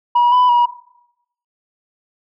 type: tone with pitch steps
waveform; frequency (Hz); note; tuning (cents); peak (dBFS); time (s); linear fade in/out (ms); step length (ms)
sine; 964 / 995 / 962; B5 / B5 / B5; -42 / +13 / -46; -7; 0.15-0.66; 10; 170
effects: noise-tail reverb RT60 0.8 s tail -18 dB re dry + tanh soft clip ceiling -8 dBFS